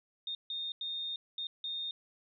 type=tone bursts at uneven times; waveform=sine; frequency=3667 Hz; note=A#7; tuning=29 cents flat; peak=-35 dBFS; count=5; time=0.27-0.35 / 0.5-0.72 / 0.81-1.16 / 1.38-1.47 / 1.64-1.91 s; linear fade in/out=2 ms; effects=none